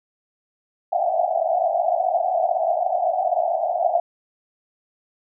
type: band-pass noise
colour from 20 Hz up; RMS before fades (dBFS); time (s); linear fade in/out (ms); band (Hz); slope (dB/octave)
pink; -21; 0.92-4; 5; 650 to 750; 96
effects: none